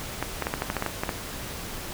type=clicks; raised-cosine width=0.5 ms; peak=-11 dBFS; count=11; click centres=0.226 / 0.423 / 0.469 / 0.539 / 0.621 / 0.701 / 0.767 / 0.824 / 0.863 / 1.035 / 1.092 s; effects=pink hiss -36 dBFS RMS until 1.93 s